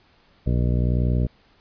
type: harmonic tone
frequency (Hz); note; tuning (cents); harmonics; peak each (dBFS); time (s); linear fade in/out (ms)
60.8; B1; -26; 1 / 2 / 3 / 4 / 5 / 6 / 7 / 8 / 10; -21 / -22 / -27 / -31 / -36 / -37 / -38 / -38 / -39; 0.46-1.27; 10
effects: pink hiss -58 dBFS RMS until 1.6 s + resampled to 11025 Hz